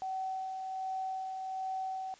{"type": "tone with tremolo", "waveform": "sine", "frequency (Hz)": 759, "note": "F#5", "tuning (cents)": 44, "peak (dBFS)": -33, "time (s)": [0.02, 2.14], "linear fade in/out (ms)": 0, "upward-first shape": "sine", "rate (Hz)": 1.3, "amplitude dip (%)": 35, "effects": ["white hiss -59 dBFS RMS until 2.19 s", "resampled to 16000 Hz"]}